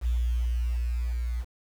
sine tone with level ramp, 59.5 Hz, A#1, 36 cents sharp, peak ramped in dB -22 to -27 dBFS, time 0.01-1.45 s, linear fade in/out 50 ms, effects 8-bit

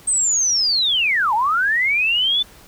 sine linear two-way sweep, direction down then up, 8410 to 820 to 3545 Hz, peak -15 dBFS, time 0.07-2.43 s, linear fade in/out 10 ms, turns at 1.34 s, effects pink hiss -46 dBFS RMS until 2.67 s

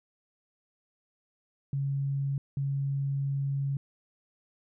sine tone bursts at uneven times, 138.59 Hz, C#3, in tune, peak -27 dBFS, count 2, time 1.73-2.38 / 2.57-3.77 s, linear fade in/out 2 ms, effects none

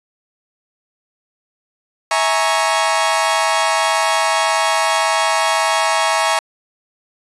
sawtooth chord, A# half-diminished seventh, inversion second, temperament equal with one note detuned, 652.1 / 830.6 / 932.3 / 1108.7 Hz, E5 / G#5 / A#5 / C#6, -19 / 0 / 0 / 0 cents, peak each -16 dBFS, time 2.11-6.39 s, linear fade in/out 2 ms, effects resampled to 24000 Hz

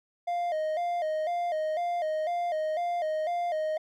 triangle tone with vibrato, 659.3 Hz, E5, in tune, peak -25 dBFS, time 0.27-3.78 s, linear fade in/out 10 ms, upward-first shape square, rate 2 Hz, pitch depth 100 cents each way, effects none

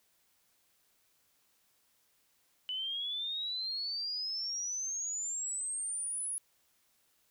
sine exponential sweep, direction up, 2979 to 10548 Hz, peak -34 dBFS, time 2.69-6.38 s, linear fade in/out 0 ms, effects white hiss -72 dBFS RMS until 7.3 s

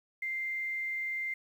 sine tone with quantisation, 2093 Hz, C7, in tune, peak -32 dBFS, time 0.22-1.34 s, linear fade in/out 5 ms, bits 10, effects none

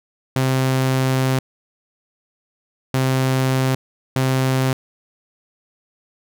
sawtooth tone bursts at uneven times, 131.2 Hz, C3, 5 cents sharp, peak -12 dBFS, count 3, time 0.36-1.39 / 2.94-3.75 / 4.16-4.73 s, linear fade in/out 2 ms, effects none

